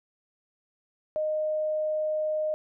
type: tone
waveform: sine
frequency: 617 Hz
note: D#5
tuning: 15 cents flat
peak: -25 dBFS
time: 1.16-2.54 s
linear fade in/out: 0 ms
effects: none